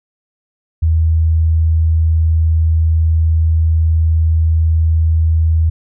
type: tone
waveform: sine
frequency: 80.6 Hz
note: E2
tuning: 38 cents flat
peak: -9 dBFS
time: 0.82-5.7 s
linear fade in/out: 10 ms
effects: none